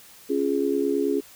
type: chord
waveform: sine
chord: Db major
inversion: none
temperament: just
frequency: 277.2 / 346.5 / 415.8 Hz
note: Db4 / F4 / Ab4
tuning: 0 / -14 / +2 cents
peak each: -25 / -27 / -24 dBFS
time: 0.29-1.21 s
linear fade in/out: 20 ms
effects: white hiss -49 dBFS RMS until 1.35 s